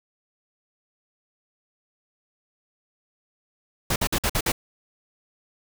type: noise bursts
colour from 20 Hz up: pink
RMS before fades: -23 dBFS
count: 6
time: 3.9-4.52 s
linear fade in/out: 5 ms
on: 60 ms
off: 52 ms
effects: none